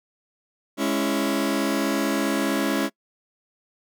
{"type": "chord", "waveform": "sawtooth", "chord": "C# minor", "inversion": "second", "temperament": "just", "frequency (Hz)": [207.9, 277.2, 332.6], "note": ["G#3", "C#4", "E4"], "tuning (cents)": [2, 0, 16], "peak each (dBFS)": [-23, -20, -23], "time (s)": [0.77, 2.9], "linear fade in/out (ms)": 50, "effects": ["noise-tail reverb RT60 0.1 s tail -25 dB re dry"]}